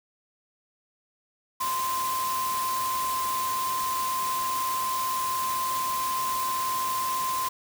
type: tone in noise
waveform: sine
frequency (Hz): 1039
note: C6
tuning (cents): -12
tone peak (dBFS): -26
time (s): 1.6-7.49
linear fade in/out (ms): 10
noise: white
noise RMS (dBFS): -34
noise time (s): 1.6-7.49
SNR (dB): +5
effects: none